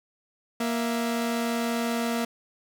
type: tone pair together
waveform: sawtooth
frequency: 234.6 / 663.5 Hz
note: A#3 / E5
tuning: +11 / +11 cents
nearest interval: octave + tritone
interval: 1800 cents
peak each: -22 / -29 dBFS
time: 0.6-2.25 s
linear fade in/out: 5 ms
effects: none